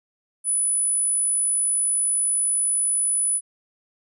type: tone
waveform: sine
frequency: 9950 Hz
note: D#9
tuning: 1 cent flat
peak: -19 dBFS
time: 0.44-3.41 s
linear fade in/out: 50 ms
effects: none